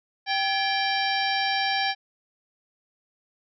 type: harmonic tone with a mistuned harmonic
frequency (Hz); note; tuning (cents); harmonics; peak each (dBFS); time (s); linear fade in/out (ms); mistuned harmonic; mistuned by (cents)
784; G5; 0; 1 / 2 / 3 / 4 / 5 / 6 / 7; -26 / -29 / -31 / -32 / -33 / -34 / -34; 0.26-1.95; 50; 2; +140
effects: none